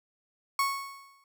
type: tone with exponential decay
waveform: 35% pulse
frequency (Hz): 1104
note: C#6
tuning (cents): -7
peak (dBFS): -21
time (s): 0.59-1.24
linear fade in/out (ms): 2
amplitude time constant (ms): 140
effects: none